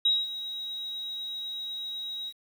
sine tone with ADSR envelope, 3823 Hz, A#7, 43 cents sharp, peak -19 dBFS, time 0.05-2.33 s, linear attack 6 ms, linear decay 210 ms, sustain -14 dB, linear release 51 ms, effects 9-bit

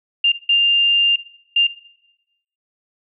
sine tone bursts at uneven times, 2798 Hz, F7, 3 cents sharp, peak -11 dBFS, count 3, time 0.24-0.32 / 0.49-1.16 / 1.56-1.67 s, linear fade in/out 5 ms, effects noise-tail reverb RT60 0.9 s tail -18 dB re dry

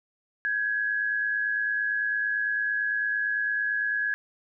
sine tone pair together, 1568 / 1676.9 Hz, G6 / G#6, 0 / +16 cents, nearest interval minor second, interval 116 cents, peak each -32 / -25 dBFS, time 0.45-4.14 s, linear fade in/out 0 ms, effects none

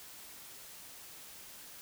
silence, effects white hiss -51 dBFS RMS until 1.81 s

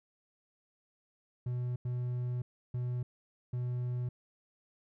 triangle tone bursts at uneven times, 123.47 Hz, B2, in tune, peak -30 dBFS, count 4, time 1.46-1.76 / 1.85-2.42 / 2.74-3.03 / 3.53-4.09 s, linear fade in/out 5 ms, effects none

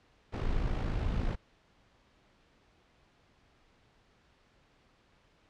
brown noise with amplitude modulation, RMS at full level -29 dBFS, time 0.32-1.36 s, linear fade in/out 20 ms, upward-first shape sine, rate 53.8 Hz, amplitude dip 50%, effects pink hiss -66 dBFS RMS until 5.49 s + low-pass 4000 Hz 12 dB/octave

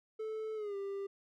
triangle tone with pitch glide, 436.9 to 396 Hz, A4 to G4, -12 to +18 cents, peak -35 dBFS, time 0.19-1.07 s, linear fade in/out 10 ms, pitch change -170 cents, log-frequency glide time 0.55-0.76 s, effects none

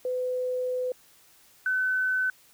sine tone pair in turn, 504 / 1514.5 Hz, B4 / F#6, +35 / +40 cents, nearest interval octave + perfect fifth, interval 1905 cents, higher second, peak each -26 / -23 dBFS, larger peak second, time 0.05-0.92 / 1.66-2.3 s, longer first, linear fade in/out 2 ms, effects white hiss -58 dBFS RMS until 2.53 s

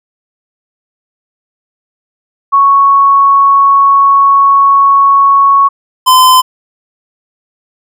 sine / square tone pair in turn, 1108.7 / 1025.2 Hz, C#6 / C6, 0 / -36 cents, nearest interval minor second, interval 136 cents, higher first, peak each -3 dBFS, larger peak neither, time 2.52-5.69 / 6.06-6.42 s, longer first, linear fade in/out 20 ms, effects none

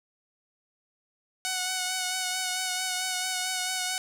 5% pulse tone with vibrato, 740 Hz, F#5, in tune, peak -16 dBFS, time 1.45-3.98 s, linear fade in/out 0 ms, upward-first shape sine, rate 4.5 Hz, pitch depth 21 cents each way, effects none

